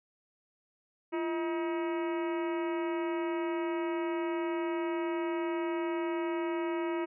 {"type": "harmonic tone with a mistuned harmonic", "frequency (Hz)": 318.5, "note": "D#4", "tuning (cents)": 41, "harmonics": [1, 2, 3, 4, 5, 6, 7, 8, 9], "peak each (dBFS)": [-31, -40, -40, -45, -50, -49, -47, -52, -55], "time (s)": [1.12, 7.06], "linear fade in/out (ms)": 20, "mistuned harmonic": 1, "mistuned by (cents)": 120, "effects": []}